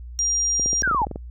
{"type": "tone", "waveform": "sine", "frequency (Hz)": 5700, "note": "F8", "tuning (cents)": 34, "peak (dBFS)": -19, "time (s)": [0.19, 0.82], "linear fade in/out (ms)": 0}
{"type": "clicks", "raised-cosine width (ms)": 2, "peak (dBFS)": -17, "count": 11, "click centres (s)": [0.597, 0.66, 0.731, 0.822, 0.876, 0.913, 0.947, 1.018, 1.069, 1.113, 1.159]}
{"type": "linear sweep", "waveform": "sine", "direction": "down", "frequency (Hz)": [1643, 780], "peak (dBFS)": -18, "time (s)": [0.83, 1.05], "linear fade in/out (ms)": 5}
{"effects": ["added 60 Hz sine -34 dBFS peak until 1.3 s"]}